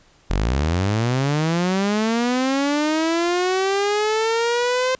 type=linear sweep; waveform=sawtooth; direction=up; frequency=41.2 to 519 Hz; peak=-14 dBFS; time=0.3-4.95 s; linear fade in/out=0 ms; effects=pink hiss -55 dBFS RMS until 4.99 s + resampled to 16000 Hz